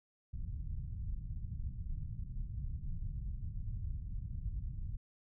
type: low-pass noise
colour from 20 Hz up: pink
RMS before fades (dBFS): -40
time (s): 0.33-4.97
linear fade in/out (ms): 10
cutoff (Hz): 130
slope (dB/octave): 24
effects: none